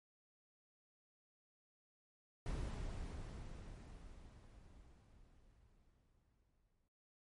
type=noise with exponential decay; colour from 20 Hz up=brown; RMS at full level=-41 dBFS; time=2.46-6.88 s; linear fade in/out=1 ms; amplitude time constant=960 ms; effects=noise-tail reverb RT60 0.2 s tail -17 dB re dry + MP3 48 kbps